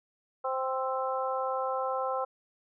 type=harmonic tone with a mistuned harmonic; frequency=261.6 Hz; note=C4; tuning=in tune; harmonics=2 / 3 / 4 / 5; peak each=-32 / -34 / -35 / -36 dBFS; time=0.44-2.25 s; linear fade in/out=10 ms; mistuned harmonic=5; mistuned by=+17 cents; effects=none